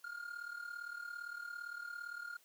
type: tone with amplitude modulation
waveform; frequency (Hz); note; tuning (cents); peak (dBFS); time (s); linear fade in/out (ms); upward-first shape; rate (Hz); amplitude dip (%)
triangle; 1413; F6; +20; -38; 0.04-2.37; 5; sine; 37.6; 75
effects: white hiss -68 dBFS RMS until 2.44 s + high-pass 300 Hz 12 dB/octave